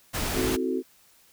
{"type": "noise", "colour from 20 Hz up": "pink", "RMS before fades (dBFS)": -29, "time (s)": [0.13, 0.57], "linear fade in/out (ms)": 20}
{"type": "chord", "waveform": "sine", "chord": "F# half-diminished seventh", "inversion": "second", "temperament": "equal with one note detuned", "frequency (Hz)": [261.6, 322.5, 370, 440], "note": ["C4", "E4", "F#4", "A4"], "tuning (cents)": [0, -38, 0, 0], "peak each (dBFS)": [-29, -33, -28, -33], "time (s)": [0.33, 0.83], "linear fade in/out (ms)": 50}
{"effects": ["white hiss -59 dBFS RMS until 1.32 s"]}